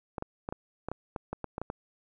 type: clicks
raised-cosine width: 1 ms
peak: -20 dBFS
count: 12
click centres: 0.182 / 0.224 / 0.489 / 0.525 / 0.886 / 0.916 / 1.162 / 1.33 / 1.443 / 1.581 / 1.616 / 1.701 s
effects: none